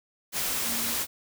sine tone in noise, 233.1 Hz, A#3, in tune, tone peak -38 dBFS, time 0.62-0.98 s, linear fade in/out 50 ms, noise white, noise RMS -29 dBFS, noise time 0.32-1.07 s, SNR -12 dB, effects none

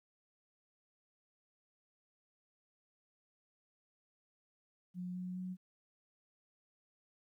sine tone with pitch steps, 180 / 181.88 / 183.78 Hz, F#3 / F#3 / F#3, -47 / -29 / -11 cents, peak -39 dBFS, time 4.94-5.57 s, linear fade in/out 50 ms, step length 210 ms, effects 13-bit

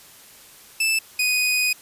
sawtooth tone pair in turn, 2637 / 2489 Hz, E7 / D#7, 0 / 0 cents, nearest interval minor second, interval 100 cents, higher first, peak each -15 dBFS, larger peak neither, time 0.8-0.99 / 1.19-1.73 s, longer second, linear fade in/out 5 ms, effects white hiss -47 dBFS RMS until 1.81 s + resampled to 32000 Hz

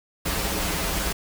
pink noise with comb filter, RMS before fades -26 dBFS, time 0.25-1.13 s, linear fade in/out 10 ms, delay 8.2 ms, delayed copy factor -0.8, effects none

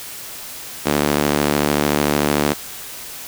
sawtooth tone with high-pass filter, 73.42 Hz, D2, in tune, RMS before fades -18 dBFS, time 0.85-2.54 s, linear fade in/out 20 ms, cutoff 260 Hz, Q 1, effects white hiss -33 dBFS RMS until 3.27 s

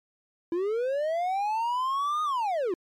triangle linear two-way sweep, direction up then down, 329.6 to 1244.5 to 329.6 Hz, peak -23 dBFS, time 0.52-2.74 s, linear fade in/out 2 ms, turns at 2.23 s, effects MP3 96 kbps

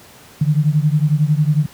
sine beating tone pair, 146.83 / 157.83 Hz, D3 / D#3, 0 / +25 cents, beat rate 11 Hz, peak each -14 / -16 dBFS, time 0.41-1.66 s, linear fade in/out 5 ms, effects pink hiss -43 dBFS RMS until 1.73 s + high-pass 80 Hz 12 dB/octave

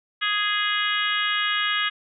harmonic tone, 415.3 Hz, G#4, in tune, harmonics 3 / 4 / 5 / 6 / 7 / 8 / 9, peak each -28 / -26 / -29 / -34 / -28 / -29 / -36 dBFS, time 0.21-1.9 s, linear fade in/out 20 ms, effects none

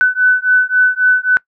sine beating tone pair, 1500 / 1503.7 Hz, F#6 / F#6, +23 / +28 cents, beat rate 3.7 Hz, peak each -12 dBFS, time 0.01-1.37 s, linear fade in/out 0 ms, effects noise-tail reverb RT60 0.1 s tail -23 dB re dry

